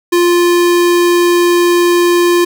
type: tone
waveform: square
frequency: 349.2 Hz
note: F4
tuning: in tune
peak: -8 dBFS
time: 0.12-2.45 s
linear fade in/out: 10 ms
effects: none